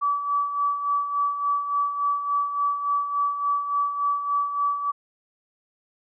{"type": "tone with tremolo", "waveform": "sine", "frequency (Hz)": 1149, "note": "D6", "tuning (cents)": -38, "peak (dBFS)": -19, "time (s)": [0.01, 4.92], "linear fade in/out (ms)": 20, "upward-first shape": "sine", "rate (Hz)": 3.5, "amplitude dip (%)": 60, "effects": []}